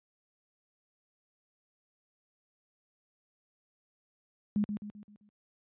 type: tone with echo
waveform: sine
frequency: 207.7 Hz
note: G#3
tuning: in tune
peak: -25 dBFS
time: 4.56-4.64 s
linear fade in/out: 0 ms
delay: 130 ms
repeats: 5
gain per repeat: -7 dB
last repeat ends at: 5.29 s
effects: high-pass 80 Hz 12 dB/octave + resampled to 8000 Hz